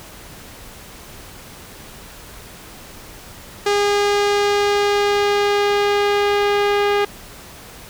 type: tone with low-pass filter sweep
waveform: sawtooth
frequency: 408.1 Hz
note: G#4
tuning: 30 cents flat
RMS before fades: -17 dBFS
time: 3.66-7.05 s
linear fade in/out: 5 ms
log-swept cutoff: 6300 to 3100 Hz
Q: 0.97
effects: pink hiss -39 dBFS RMS until 7.89 s